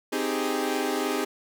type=chord; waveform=sawtooth; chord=Ab major seventh; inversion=first; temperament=equal; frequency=261.6 / 311.1 / 392 / 415.3 Hz; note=C4 / Eb4 / G4 / Ab4; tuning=0 / 0 / 0 / 0 cents; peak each=-27 dBFS; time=0.12-1.25 s; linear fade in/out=10 ms; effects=none